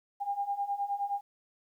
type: beating tone pair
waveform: sine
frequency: 799 / 808.6 Hz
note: G5 / G#5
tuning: +33 / -46 cents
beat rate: 9.6 Hz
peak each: -35 / -32 dBFS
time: 0.2-1.21 s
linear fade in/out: 20 ms
effects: 11-bit